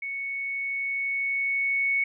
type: tone with level ramp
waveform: sine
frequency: 2217 Hz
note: C#7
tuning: in tune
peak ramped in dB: -30 to -21 dBFS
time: 0.02-2.04 s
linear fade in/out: 5 ms
effects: none